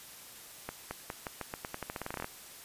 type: accelerating click train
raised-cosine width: 0.5 ms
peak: -21 dBFS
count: 19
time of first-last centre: 0.69-2.244 s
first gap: 220 ms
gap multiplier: 0.87
effects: white hiss -50 dBFS RMS until 2.64 s + resampled to 32000 Hz